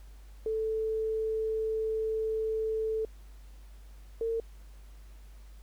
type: tone pair in turn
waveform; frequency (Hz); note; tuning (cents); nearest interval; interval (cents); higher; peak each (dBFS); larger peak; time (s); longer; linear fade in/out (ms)
sine; 440 / 454.7; A4 / A#4; 0 / -43; minor second; 57; second; -28; neither; 0.46-3.05 / 4.21-4.4; first; 2
effects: added 50 Hz sine -47 dBFS peak until 5.62 s + pink hiss -63 dBFS RMS until 5.62 s